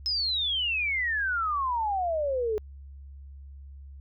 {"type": "exponential sweep", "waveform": "sine", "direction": "down", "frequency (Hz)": [5200, 415.3], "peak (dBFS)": -25, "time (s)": [0.06, 2.58], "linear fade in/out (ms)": 0, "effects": ["added 69 Hz sine -42 dBFS peak until 4 s"]}